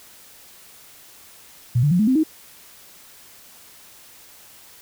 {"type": "tone with pitch steps", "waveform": "sine", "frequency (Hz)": [121.1, 146.53, 177.3, 214.5, 259.6, 314.1], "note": ["B2", "D3", "F3", "A3", "C4", "D#4"], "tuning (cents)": [-34, -4, 26, -44, -13, 16], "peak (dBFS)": -14, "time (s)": [1.75, 2.236], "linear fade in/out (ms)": 10, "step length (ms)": 81, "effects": ["white hiss -47 dBFS RMS until 4.81 s"]}